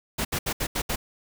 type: noise bursts at uneven times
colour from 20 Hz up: pink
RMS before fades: -27 dBFS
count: 6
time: 0.18-0.25 / 0.32-0.39 / 0.46-0.53 / 0.6-0.67 / 0.75-0.82 / 0.89-0.96 s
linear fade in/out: 10 ms
effects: none